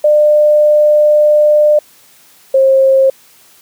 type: tone pair in turn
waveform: sine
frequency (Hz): 600 / 534.5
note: D5 / C5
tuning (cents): +37 / +37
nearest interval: major second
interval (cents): 200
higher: first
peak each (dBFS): -5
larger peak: neither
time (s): 0.04-1.79 / 2.54-3.1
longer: first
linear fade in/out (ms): 5
effects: white hiss -45 dBFS RMS until 3.61 s + high-pass 100 Hz 12 dB/octave